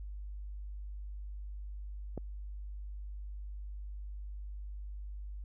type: click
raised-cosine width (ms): 2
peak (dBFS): -25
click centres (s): 2.177
effects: added 50 Hz sine -40 dBFS peak until 5.44 s